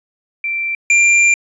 sine / square tone pair in turn, 2349 / 2378 Hz, D7 / D7, 0 / +21 cents, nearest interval unison, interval 21 cents, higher second, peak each -17 / -9 dBFS, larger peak second, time 0.44-0.75 / 0.9-1.34 s, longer second, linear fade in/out 2 ms, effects resampled to 22050 Hz

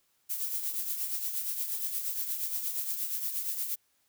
violet noise with tremolo, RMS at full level -31 dBFS, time 0.29-3.76 s, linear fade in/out 20 ms, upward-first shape triangle, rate 8.5 Hz, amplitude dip 60%, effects white hiss -72 dBFS RMS until 4.08 s

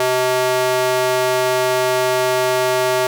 square tone with high-pass filter, 127.4 Hz, C3, 46 cents flat, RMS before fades -17 dBFS, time 0-3.07 s, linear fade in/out 2 ms, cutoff 520 Hz, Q 1.8, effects none

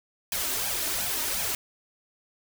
white noise with flanger, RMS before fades -29 dBFS, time 0.32-1.55 s, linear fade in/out 2 ms, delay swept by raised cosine 1.2 to 3.3 ms, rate 2.8 Hz, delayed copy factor +0.7, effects none

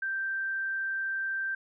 sine tone, 1568 Hz, G6, in tune, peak -29 dBFS, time 0.02-1.55 s, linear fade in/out 5 ms, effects none

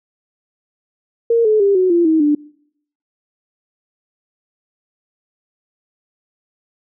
sine tone with pitch steps, 463.6 / 430.1 / 399 / 370.1 / 343.3 / 318.5 / 295.4 Hz, A#4 / A4 / G4 / F#4 / F4 / D#4 / D4, -10 / -39 / +31 / 0 / -30 / +41 / +10 cents, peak -10 dBFS, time 1.3-2.35 s, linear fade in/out 5 ms, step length 150 ms, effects noise-tail reverb RT60 0.7 s tail -24 dB re dry

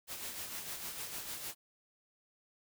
white noise with tremolo, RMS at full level -41 dBFS, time 0.07-1.55 s, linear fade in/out 50 ms, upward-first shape sine, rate 6.6 Hz, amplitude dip 45%, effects none

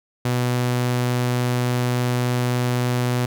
sawtooth tone, 123.47 Hz, B2, in tune, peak -15 dBFS, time 0.25-3.26 s, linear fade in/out 5 ms, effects none

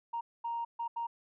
sine tone bursts at uneven times, 933 Hz, A#5, 1 cent sharp, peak -32 dBFS, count 4, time 0.13-0.21 / 0.44-0.65 / 0.79-0.88 / 0.96-1.07 s, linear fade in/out 10 ms, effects tanh soft clip ceiling -28 dBFS

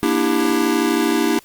square chord, E half-diminished seventh, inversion second, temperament just, 237.3 / 296.7 / 329.6 / 395.6 Hz, Bb3 / D4 / E4 / G4, +31 / +18 / 0 / +16 cents, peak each -23 / -21 / -21 / -23 dBFS, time 0.03-1.39 s, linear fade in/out 0 ms, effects white hiss -49 dBFS RMS until 1.44 s + Opus 32 kbps

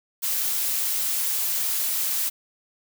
blue noise, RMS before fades -25 dBFS, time 0.22-2.3 s, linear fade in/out 20 ms, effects none

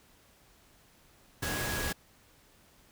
sine tone in noise, 1661.2 Hz, G#6, in tune, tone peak -38 dBFS, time 1.42-1.93 s, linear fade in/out 10 ms, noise pink, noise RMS -34 dBFS, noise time 1.42-1.93 s, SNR -7 dB, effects pink hiss -62 dBFS RMS until 2.91 s

